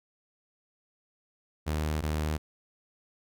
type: tone pair in turn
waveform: sawtooth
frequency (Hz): 76.8 / 76.8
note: D#2 / D#2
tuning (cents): -22 / -22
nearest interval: unison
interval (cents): 0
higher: neither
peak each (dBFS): -24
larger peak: neither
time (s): 1.66-2.02 / 2.02-2.38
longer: neither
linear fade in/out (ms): 20
effects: none